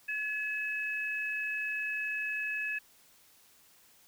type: tone pair together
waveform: sine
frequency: 1703 / 2575 Hz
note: G#6 / E7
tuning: +43 / -41 cents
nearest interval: perfect fifth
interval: 716 cents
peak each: -35 / -34 dBFS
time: 0.08-2.79 s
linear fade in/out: 10 ms
effects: white hiss -62 dBFS RMS until 4.07 s

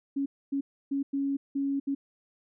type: tone bursts at uneven times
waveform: sine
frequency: 277.2 Hz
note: C#4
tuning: in tune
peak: -26 dBFS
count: 6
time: 0.16-0.26 / 0.52-0.61 / 0.91-1.03 / 1.13-1.37 / 1.55-1.8 / 1.87-1.95 s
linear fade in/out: 10 ms
effects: none

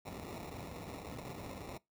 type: noise with sample-and-hold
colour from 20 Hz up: pink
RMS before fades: -45 dBFS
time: 0.05-1.78 s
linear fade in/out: 10 ms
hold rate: 1575 Hz
effects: noise-tail reverb RT60 0.2 s tail -23 dB re dry + high-pass 60 Hz 12 dB/octave

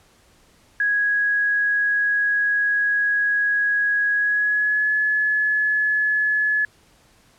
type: tone with pitch glide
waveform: sine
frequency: 1661.2 to 1707.9 Hz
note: G#6 to G#6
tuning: 0 to +48 cents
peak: -17 dBFS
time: 0.8-6.65 s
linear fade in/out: 2 ms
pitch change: +48 cents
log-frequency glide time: 4.13-4.92 s
effects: pink hiss -56 dBFS RMS until 7.38 s + low-pass 11000 Hz 12 dB/octave

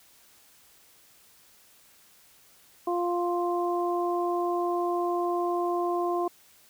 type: harmonic tone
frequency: 350 Hz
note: F4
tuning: 4 cents sharp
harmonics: 1 / 2 / 3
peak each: -27 / -30 / -32 dBFS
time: 2.87-6.28 s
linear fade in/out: 5 ms
effects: white hiss -58 dBFS RMS until 6.69 s

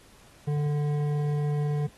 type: tone with hard clipping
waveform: triangle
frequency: 147.3 Hz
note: D3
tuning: 6 cents sharp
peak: -26 dBFS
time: 0.47-1.87 s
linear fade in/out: 10 ms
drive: 13 dB
effects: pink hiss -56 dBFS RMS until 1.97 s + AAC 32 kbps

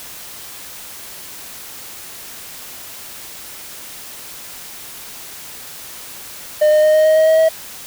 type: tone with pitch steps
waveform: triangle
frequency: 607 / 611.9 / 616.9 / 621.9 / 627 / 632 / 637.2 / 642.4 Hz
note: D#5 / D#5 / D#5 / D#5 / D#5 / D#5 / D#5 / E5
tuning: -43 / -29 / -15 / -1 / +13 / +27 / +41 / -45 cents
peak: -7 dBFS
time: 6.61-7.49 s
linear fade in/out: 10 ms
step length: 110 ms
effects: white hiss -34 dBFS RMS until 7.86 s

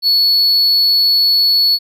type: tone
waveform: triangle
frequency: 4406 Hz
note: C#8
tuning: 11 cents flat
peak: -8 dBFS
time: 0.02-1.79 s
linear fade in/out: 50 ms
effects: none

